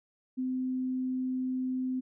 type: tone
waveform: sine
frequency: 256.9 Hz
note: C4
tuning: 32 cents flat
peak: -29 dBFS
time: 0.37-2.01 s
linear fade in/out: 20 ms
effects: none